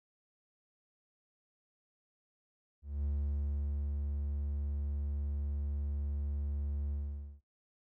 triangle tone with ADSR envelope, 71.8 Hz, D2, 39 cents flat, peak -29 dBFS, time 2.82-7.41 s, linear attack 220 ms, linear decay 880 ms, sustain -2 dB, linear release 490 ms, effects noise-tail reverb RT60 0.2 s tail -26 dB re dry

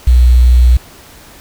sine tone with quantisation, 61.3 Hz, B1, 12 cents flat, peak -3 dBFS, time 0.07-0.77 s, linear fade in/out 5 ms, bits 5, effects pink hiss -38 dBFS RMS until 1.4 s

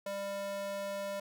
square tone with high-pass filter, 198.7 Hz, G3, 24 cents sharp, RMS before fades -38 dBFS, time 0.06-1.2 s, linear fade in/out 5 ms, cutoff 470 Hz, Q 5.3, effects none

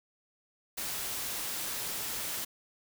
white noise, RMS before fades -36 dBFS, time 0.77-2.45 s, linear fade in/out 10 ms, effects none

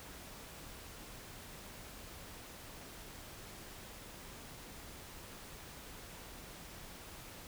silence, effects pink hiss -51 dBFS RMS until 7.47 s

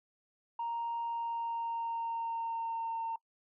sine tone with pitch glide, 932.3 to 911 Hz, A#5 to A#5, 0 to -40 cents, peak -32 dBFS, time 0.59-3.16 s, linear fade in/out 5 ms, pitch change -40 cents, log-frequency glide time 1-3.03 s, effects noise-tail reverb RT60 0.1 s tail -23 dB re dry + tanh soft clip ceiling -30 dBFS

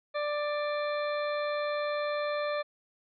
harmonic tone, 590 Hz, D5, 8 cents sharp, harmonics 1 / 2 / 3 / 4 / 6 / 7, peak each -30 / -36 / -40 / -42 / -46 / -47 dBFS, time 0.14-2.63 s, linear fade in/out 20 ms, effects none

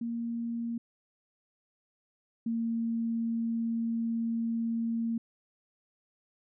sine tone pair in turn, 233.1 / 229.5 Hz, A#3 / A#3, 0 / -27 cents, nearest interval unison, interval 27 cents, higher first, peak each -31 / -28 dBFS, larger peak second, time 0.01-0.78 / 2.46-5.18 s, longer second, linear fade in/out 5 ms, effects none

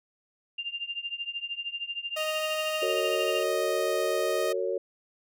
sine tone with tremolo, 2794 Hz, F7, in tune, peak -28 dBFS, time 0.58-3.43 s, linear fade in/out 5 ms, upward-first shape triangle, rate 13 Hz, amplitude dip 95%
sawtooth tone, 622.3 Hz, D#5, in tune, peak -25 dBFS, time 2.16-4.53 s, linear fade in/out 10 ms
sine chord, F# major, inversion none, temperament equal with one note detuned, 370 / 454.7 / 554.4 Hz, F#4 / A#4 / C#5, 0 / -43 / 0 cents, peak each -31 dBFS, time 2.82-4.78 s, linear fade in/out 5 ms
effects none

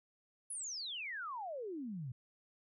sine exponential sweep, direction down, 10710 to 117.6 Hz, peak -40 dBFS, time 0.5-2.12 s, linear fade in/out 5 ms, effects none

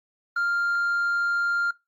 triangle tone with hard clipping, 1396.9 Hz, F6, in tune, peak -21 dBFS, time 0.36-1.71 s, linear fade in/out 5 ms, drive 1 dB, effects noise-tail reverb RT60 0.2 s tail -20 dB re dry + Opus 32 kbps

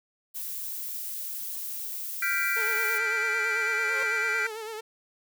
violet noise, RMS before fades -35 dBFS, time 0.34-2.99 s, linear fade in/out 20 ms
triangle chord, G dominant seventh, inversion third, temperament equal, 1396.9 / 1568 / 1975.5 / 2349 Hz, F6 / G6 / B6 / D7, 0 / 0 / 0 / 0 cents, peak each -29 dBFS, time 2.22-4.47 s, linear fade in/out 5 ms
sawtooth tone with vibrato, 440 Hz, A4, in tune, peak -31 dBFS, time 2.56-4.81 s, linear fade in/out 10 ms, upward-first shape sine, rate 9 Hz, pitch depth 62 cents each way
sawtooth tone with exponential growth, 534 Hz, C5, 35 cents sharp, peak -29 dBFS, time 3.65-4.03 s, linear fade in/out 0 ms, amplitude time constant 81 ms
effects none

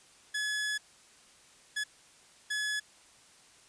sawtooth tone bursts at uneven times, 1700 Hz, G#6, 40 cents sharp, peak -27 dBFS, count 3, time 0.34-0.78 / 1.76-1.84 / 2.5-2.8 s, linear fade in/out 10 ms, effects white hiss -59 dBFS RMS until 3.68 s + resampled to 22050 Hz

